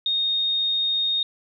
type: tone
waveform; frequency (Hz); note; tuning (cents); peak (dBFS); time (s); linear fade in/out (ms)
sine; 3703; A#7; -12; -20; 0.06-1.23; 2
effects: none

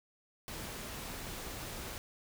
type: noise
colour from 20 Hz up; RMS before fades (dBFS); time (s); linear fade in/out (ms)
pink; -43; 0.48-1.98; 0
effects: none

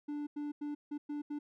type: tone bursts at uneven times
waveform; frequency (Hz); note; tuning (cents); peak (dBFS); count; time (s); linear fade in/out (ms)
triangle; 293.7; D4; 0; -34; 6; 0.08-0.27 / 0.36-0.52 / 0.61-0.75 / 0.91-0.98 / 1.09-1.22 / 1.3-1.39; 10
effects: none

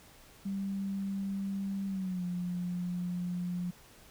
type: tone with pitch glide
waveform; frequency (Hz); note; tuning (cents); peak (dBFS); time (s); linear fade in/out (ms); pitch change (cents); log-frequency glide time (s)
sine; 196 to 177.67; G3 to F3; 0 to +30; -32; 0.45-3.71; 10; -170; 1.87-2.25
effects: pink hiss -57 dBFS RMS until 4.1 s

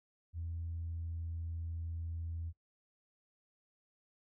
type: tone with pitch glide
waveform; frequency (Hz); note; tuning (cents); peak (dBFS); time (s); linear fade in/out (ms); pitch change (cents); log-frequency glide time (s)
sine; 83.6 to 83.07; E2 to E2; +25 to +14; -37; 0.33-2.53; 50; -11; 0.65-1.31
effects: noise-tail reverb RT60 0.1 s tail -19 dB re dry + tanh soft clip ceiling -33 dBFS

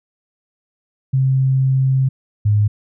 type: tone pair in turn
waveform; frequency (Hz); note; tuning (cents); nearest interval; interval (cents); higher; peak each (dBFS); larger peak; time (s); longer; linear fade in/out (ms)
sine; 132.7 / 104.41; C3 / G#2; +25 / +10; major third; 415; first; -12 / -11; second; 1.13-2.09 / 2.45-2.68; first; 10
effects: none

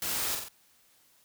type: noise with echo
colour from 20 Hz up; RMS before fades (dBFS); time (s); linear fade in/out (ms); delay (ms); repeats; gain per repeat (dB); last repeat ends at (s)
white; -33; 0.02-0.35; 2; 45; 3; -4; 0.485
effects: white hiss -64 dBFS RMS until 1.24 s

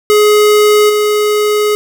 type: tone with level steps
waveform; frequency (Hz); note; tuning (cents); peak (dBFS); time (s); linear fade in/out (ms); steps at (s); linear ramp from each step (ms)
square; 420.3; G#4; +21; -6 / -10; 0.1-1.75; 0; 0.89; 10
effects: none

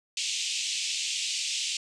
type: band-pass noise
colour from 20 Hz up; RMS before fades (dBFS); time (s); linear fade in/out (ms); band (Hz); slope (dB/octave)
pink; -31; 0.17-1.77; 2; 2500 to 8100; 48
effects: none

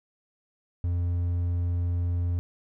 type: tone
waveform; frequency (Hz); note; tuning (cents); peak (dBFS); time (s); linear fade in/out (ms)
triangle; 87.31; F2; 0; -22; 0.84-2.39; 0
effects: none

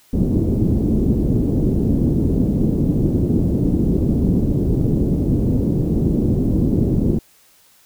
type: low-pass noise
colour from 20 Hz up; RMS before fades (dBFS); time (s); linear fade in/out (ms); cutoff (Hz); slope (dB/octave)
white; -17; 0.13-7.19; 5; 310; 24
effects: white hiss -53 dBFS RMS until 7.85 s

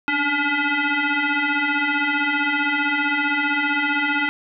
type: tone with frequency modulation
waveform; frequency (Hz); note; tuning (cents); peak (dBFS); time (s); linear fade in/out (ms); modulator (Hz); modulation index
sine; 293.7; D4; 0; -18; 0.08-4.29; 0; 572; 4.2
effects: none

